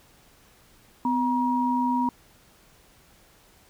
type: tone pair together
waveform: sine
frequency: 252.2 / 952 Hz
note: B3 / A#5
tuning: +36 / +36 cents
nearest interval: octave + major seventh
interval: 2300 cents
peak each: -24 / -24 dBFS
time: 1.05-2.09 s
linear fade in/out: 2 ms
effects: pink hiss -57 dBFS RMS until 3.69 s